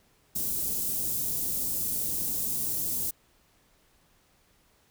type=band-stop noise; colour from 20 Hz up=white; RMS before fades=-30 dBFS; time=0.35-3.11 s; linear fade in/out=10 ms; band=320 to 8900 Hz; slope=12 dB/octave; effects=pink hiss -65 dBFS RMS until 4.9 s